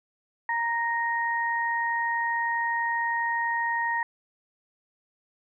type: tone pair together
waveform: sine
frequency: 932.3 / 1864.6 Hz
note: A#5 / A#6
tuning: 0 / 0 cents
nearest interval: octave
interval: 1200 cents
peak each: -27 dBFS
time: 0.49-4.03 s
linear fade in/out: 2 ms
effects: none